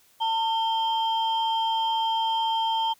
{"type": "tone pair together", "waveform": "sine", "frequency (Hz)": [899, 3160], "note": ["A5", "G7"], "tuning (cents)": [37, 13], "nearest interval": "octave + minor seventh", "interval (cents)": 2176, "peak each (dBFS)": [-22, -28], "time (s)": [0.2, 2.94], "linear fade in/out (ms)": 20, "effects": ["tanh soft clip ceiling -17 dBFS", "white hiss -60 dBFS RMS until 2.99 s"]}